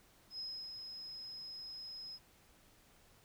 sine tone with ADSR envelope, 5110 Hz, D#8, 45 cents sharp, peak -40 dBFS, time 0.3-2.19 s, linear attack 89 ms, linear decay 310 ms, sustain -5 dB, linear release 44 ms, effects pink hiss -66 dBFS RMS until 3.24 s

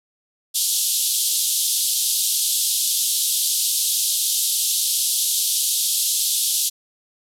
white band-pass noise, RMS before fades -21 dBFS, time 0.54-6.7 s, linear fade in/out 20 ms, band 3200 to 13000 Hz, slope 48 dB/octave, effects none

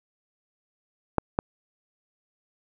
clicks, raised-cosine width 1 ms, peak -6 / -8 dBFS, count 2, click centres 1.183 / 1.389 s, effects none

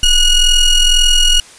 45% pulse ring-modulated tone, 1451 Hz, F#6, 34 cents flat, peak -4 dBFS, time 0.03-1.4 s, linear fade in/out 2 ms, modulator 1430 Hz, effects white hiss -39 dBFS RMS until 1.58 s + resampled to 22050 Hz

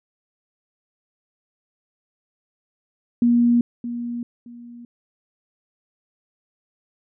sine tone with echo, 238.4 Hz, A#3, 39 cents sharp, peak -13 dBFS, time 3.22-3.61 s, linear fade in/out 2 ms, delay 620 ms, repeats 2, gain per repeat -12 dB, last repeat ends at 4.85 s, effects none

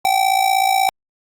square tone with amplitude modulation, 771 Hz, G5, 29 cents flat, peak -11 dBFS, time 0.05-0.89 s, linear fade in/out 0 ms, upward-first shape sine, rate 56.4 Hz, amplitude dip 75%, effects Opus 48 kbps

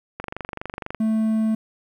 click train, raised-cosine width 0.5 ms, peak -15 dBFS, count 19, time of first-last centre 0.2-0.947 s, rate 24.1 Hz
triangle tone, 220 Hz, A3, in tune, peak -16 dBFS, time 1-1.55 s, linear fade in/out 5 ms
effects 9-bit

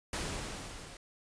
pink noise with level ramp, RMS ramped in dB -35 to -49 dBFS, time 0.13-0.97 s, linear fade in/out 2 ms, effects resampled to 22050 Hz

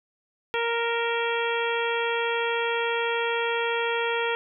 harmonic tone with a mistuned harmonic, 466.2 Hz, A#4, in tune, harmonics 1 / 2 / 3 / 4 / 5 / 6 / 7, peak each -27 / -30 / -32 / -33 / -34 / -35 / -35 dBFS, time 0.54-4.35 s, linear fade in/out 0 ms, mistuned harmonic 6, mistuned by -50 cents, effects none

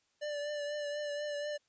square tone with vibrato, 587.3 Hz, D5, in tune, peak -36 dBFS, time 0.21-1.58 s, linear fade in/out 20 ms, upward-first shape triangle, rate 4.1 Hz, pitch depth 32 cents each way, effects white hiss -75 dBFS RMS until 1.68 s + resampled to 16000 Hz

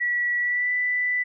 sine tone with pitch glide, 1939 to 1984.3 Hz, B6 to B6, -32 to +8 cents, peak -21 dBFS, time 0-1.24 s, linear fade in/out 20 ms, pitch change +40 cents, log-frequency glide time 0.38-0.72 s, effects none

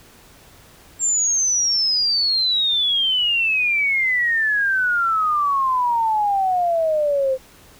sine exponential sweep, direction down, 7459 to 515 Hz, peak -16 dBFS, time 0.99-7.38 s, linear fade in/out 50 ms, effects pink hiss -48 dBFS RMS until 7.79 s

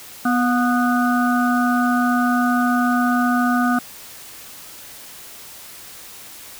harmonic tone with a mistuned harmonic, 246.8 Hz, B3, 1 cent flat, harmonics 1 / 3 / 5 / 6, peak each -17 / -23 / -23 / -24 dBFS, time 0.25-3.79 s, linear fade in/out 5 ms, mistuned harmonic 3, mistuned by -46 cents, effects white hiss -39 dBFS RMS until 6.59 s

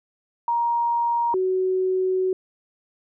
sine tone pair in turn, 941 / 373.4 Hz, A#5 / F#4, +16 / +16 cents, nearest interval octave + major third, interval 1600 cents, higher first, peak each -19 dBFS, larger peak neither, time 0.48-1.34 / 1.34-2.33 s, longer second, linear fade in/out 2 ms, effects none

